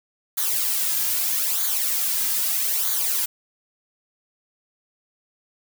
blue noise with flanger, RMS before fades -23 dBFS, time 0.37-3.26 s, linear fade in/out 10 ms, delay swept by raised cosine 0.37 to 2.77 ms, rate 0.79 Hz, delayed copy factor -0.7, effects none

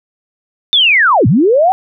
sine linear two-way sweep, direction down then up, 3620 to 98 to 781 Hz, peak -6 dBFS, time 0.73-1.72 s, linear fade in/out 0 ms, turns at 1.27 s, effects none

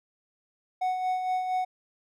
triangle tone with tremolo, 740 Hz, F#5, in tune, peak -22 dBFS, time 0.81-1.65 s, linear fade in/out 10 ms, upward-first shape sine, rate 4.3 Hz, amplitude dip 45%, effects none

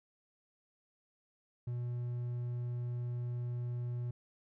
triangle tone, 121.4 Hz, B2, 29 cents flat, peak -33 dBFS, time 1.67-4.11 s, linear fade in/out 5 ms, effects none

